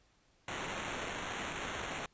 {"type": "noise with sample-and-hold", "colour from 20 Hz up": "white", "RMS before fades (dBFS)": -40, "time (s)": [0.48, 2.06], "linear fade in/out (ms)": 2, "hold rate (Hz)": 4900, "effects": ["pink hiss -70 dBFS RMS until 2.13 s", "resampled to 16000 Hz"]}